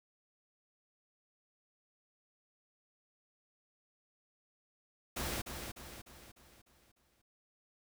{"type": "noise with echo", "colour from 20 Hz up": "pink", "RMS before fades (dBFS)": -38, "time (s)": [5.16, 5.42], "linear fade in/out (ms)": 10, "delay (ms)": 300, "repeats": 6, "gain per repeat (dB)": -6, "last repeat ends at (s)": 7.22, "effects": []}